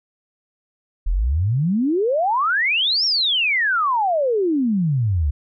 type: exponential two-way sweep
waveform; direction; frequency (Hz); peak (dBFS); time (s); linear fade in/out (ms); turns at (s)
sine; up then down; 36.71 to 5620 to 67.3; -16; 1.06-5.31; 10; 3.05
effects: none